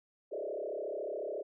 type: tone with frequency modulation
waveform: sine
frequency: 506 Hz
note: B4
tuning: 42 cents sharp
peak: -35 dBFS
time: 0.31-1.43 s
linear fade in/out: 20 ms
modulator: 34 Hz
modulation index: 3.7
effects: none